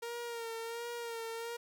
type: tone with vibrato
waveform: sawtooth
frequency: 464.6 Hz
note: A#4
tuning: 6 cents flat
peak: -35 dBFS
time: 0.02-1.57 s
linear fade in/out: 10 ms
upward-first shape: sine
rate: 1.4 Hz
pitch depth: 40 cents each way
effects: none